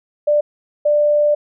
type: tone bursts at uneven times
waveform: sine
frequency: 592 Hz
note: D5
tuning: 14 cents sharp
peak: -11 dBFS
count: 2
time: 0.27-0.41 / 0.85-1.35 s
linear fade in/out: 10 ms
effects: none